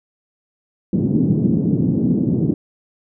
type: band-pass noise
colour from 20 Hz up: pink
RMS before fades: -17 dBFS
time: 0.93-2.54 s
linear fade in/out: 5 ms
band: 140 to 300 Hz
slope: 24 dB/octave
effects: none